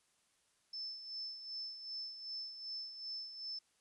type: tone with tremolo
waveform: sine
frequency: 5274 Hz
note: E8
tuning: in tune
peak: -40 dBFS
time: 0.73-3.59 s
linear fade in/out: 5 ms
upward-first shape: sine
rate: 2.6 Hz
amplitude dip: 60%
effects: white hiss -75 dBFS RMS until 3.8 s + resampled to 24000 Hz